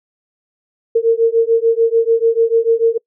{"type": "beating tone pair", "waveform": "sine", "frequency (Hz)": [454.2, 461], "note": ["A#4", "A#4"], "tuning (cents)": [-45, -19], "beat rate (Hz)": 6.8, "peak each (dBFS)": -13, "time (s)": [0.95, 2.98], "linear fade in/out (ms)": 10, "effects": ["noise-tail reverb RT60 0.1 s tail -26 dB re dry"]}